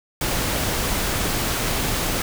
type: noise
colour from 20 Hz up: pink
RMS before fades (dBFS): -23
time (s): 0.21-2.22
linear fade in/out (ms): 2
effects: none